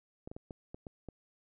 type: clicks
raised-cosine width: 2 ms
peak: -30 dBFS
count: 7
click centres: 0.275 / 0.315 / 0.365 / 0.508 / 0.745 / 0.868 / 1.087 s
effects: none